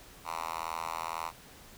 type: tone with high-pass filter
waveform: 5% pulse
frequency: 82 Hz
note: E2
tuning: 9 cents flat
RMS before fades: -37 dBFS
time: 0.24-1.32 s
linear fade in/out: 50 ms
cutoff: 1000 Hz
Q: 3.2
effects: pink hiss -53 dBFS RMS until 1.77 s

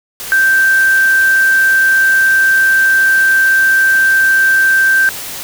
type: tone in noise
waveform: sine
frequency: 1565 Hz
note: G6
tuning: 3 cents flat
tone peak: -7 dBFS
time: 0.32-5.09 s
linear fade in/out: 0 ms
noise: white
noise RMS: -25 dBFS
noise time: 0.2-5.43 s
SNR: +15 dB
effects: none

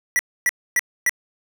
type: tone bursts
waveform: square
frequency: 1950 Hz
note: B6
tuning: 23 cents flat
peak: -16 dBFS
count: 4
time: 0.16-1.094 s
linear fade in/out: 0 ms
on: 31 ms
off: 270 ms
effects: none

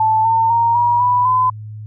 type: tone with pitch steps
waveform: sine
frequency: 878 / 903.7 / 930.2 / 957.5 / 985.5 / 1014.4 Hz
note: A5 / A5 / A#5 / A#5 / B5 / B5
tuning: -4 / +46 / -4 / +46 / -4 / +46 cents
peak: -11 dBFS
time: 0-1.5 s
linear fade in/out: 5 ms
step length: 250 ms
effects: added 107 Hz sine -28 dBFS peak until 1.86 s

